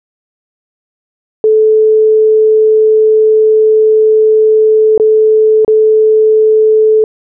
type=tone with dropouts; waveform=sine; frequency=434.8 Hz; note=A4; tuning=21 cents flat; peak=-4 dBFS; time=1.44-7.04 s; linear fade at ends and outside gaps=1 ms; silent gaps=4.978-4.998 / 5.648-5.679 s; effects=none